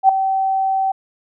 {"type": "tone with ADSR envelope", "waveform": "sine", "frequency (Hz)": 770, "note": "G5", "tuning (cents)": -31, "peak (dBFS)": -4, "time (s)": [0.03, 0.92], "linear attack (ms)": 60, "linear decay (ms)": 4, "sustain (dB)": -11, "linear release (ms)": 8, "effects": []}